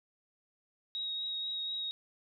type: tone with vibrato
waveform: sine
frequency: 3788 Hz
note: A#7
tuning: 27 cents sharp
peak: -34 dBFS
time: 0.95-1.91 s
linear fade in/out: 0 ms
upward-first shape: triangle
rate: 4.1 Hz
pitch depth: 17 cents each way
effects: none